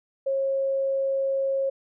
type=tone; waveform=sine; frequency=542 Hz; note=C#5; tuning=39 cents flat; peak=-22 dBFS; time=0.26-1.7 s; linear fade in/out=10 ms; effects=none